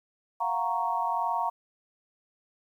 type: chord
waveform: sine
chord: Gb major seventh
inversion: third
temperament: equal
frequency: 698.5 / 740 / 932.3 / 1108.7 Hz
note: F5 / Gb5 / Bb5 / Db6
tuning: 0 / 0 / 0 / 0 cents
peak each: -33 / -34 / -28 / -33 dBFS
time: 0.4-1.5 s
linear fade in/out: 10 ms
effects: 10-bit